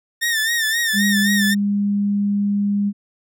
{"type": "tone with vibrato", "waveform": "sawtooth", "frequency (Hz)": 1813, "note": "A#6", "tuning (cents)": -49, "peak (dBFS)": -14, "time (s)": [0.21, 1.55], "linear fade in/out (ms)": 20, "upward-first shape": "sine", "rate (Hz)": 3.8, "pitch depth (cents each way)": 75}
{"type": "tone", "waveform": "sine", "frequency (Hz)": 202.8, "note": "G#3", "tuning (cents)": -41, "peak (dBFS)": -16, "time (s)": [0.93, 2.93], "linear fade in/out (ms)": 50}
{"effects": []}